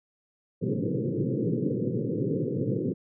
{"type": "band-pass noise", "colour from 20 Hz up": "pink", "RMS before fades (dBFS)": -28, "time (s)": [0.61, 2.94], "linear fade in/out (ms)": 20, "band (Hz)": [110, 510], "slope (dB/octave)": 96, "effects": []}